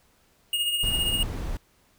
square tone with tremolo, 2854 Hz, F7, 37 cents sharp, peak -22 dBFS, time 0.53-1.23 s, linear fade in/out 2 ms, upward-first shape triangle, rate 15 Hz, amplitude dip 55%
brown noise, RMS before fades -30 dBFS, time 0.83-1.57 s, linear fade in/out 2 ms
effects pink hiss -63 dBFS RMS until 1.98 s

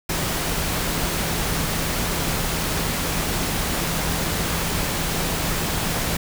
sine tone in noise, 164.7 Hz, E3, 1 cent flat, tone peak -31 dBFS, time 0.09-6.17 s, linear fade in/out 5 ms, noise pink, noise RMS -24 dBFS, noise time 0.09-6.17 s, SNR -10 dB, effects none

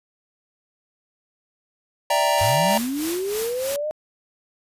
square chord, E half-diminished seventh, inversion third, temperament equal, 587.3 / 659.3 / 784 / 932.3 Hz, D5 / E5 / G5 / Bb5, 0 / 0 / 0 / 0 cents, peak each -23 / -26 / -26 / -22 dBFS, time 2.1-2.78 s, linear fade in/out 5 ms
white noise with tremolo, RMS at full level -29 dBFS, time 2.38-3.76 s, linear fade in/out 0 ms, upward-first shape sine, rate 3.2 Hz, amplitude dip 70%
sine linear sweep, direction up, 92.5 to 622.3 Hz, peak -23 dBFS, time 2.41-3.91 s, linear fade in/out 0 ms
effects resampled to 32000 Hz

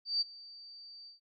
sine tone with ADSR envelope, 4629 Hz, D8, 26 cents flat, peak -26 dBFS, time 0.05-1.2 s, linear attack 160 ms, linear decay 22 ms, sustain -22 dB, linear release 130 ms, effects none

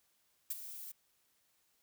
violet noise with ADSR envelope, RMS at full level -35 dBFS, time 0.5-0.92 s, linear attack 9 ms, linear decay 27 ms, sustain -12 dB, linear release 8 ms, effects white hiss -75 dBFS RMS until 1.82 s

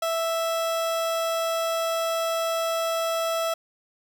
30% pulse tone, 659.3 Hz, E5, in tune, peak -21 dBFS, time 0.02-3.54 s, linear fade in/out 5 ms, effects none

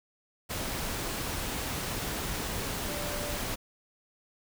sine tone in noise, 586 Hz, D5, 4 cents flat, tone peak -39 dBFS, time 2.88-3.38 s, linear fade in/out 20 ms, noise pink, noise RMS -34 dBFS, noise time 0.49-3.56 s, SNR -8 dB, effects none

